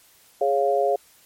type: chord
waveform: sine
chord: Db major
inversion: second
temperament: equal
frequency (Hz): 415.3 / 554.4 / 698.5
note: Ab4 / Db5 / F5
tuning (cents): 0 / 0 / 0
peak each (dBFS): -23 / -22 / -22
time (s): 0.41-0.96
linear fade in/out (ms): 5
effects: white hiss -55 dBFS RMS until 1.25 s + MP3 64 kbps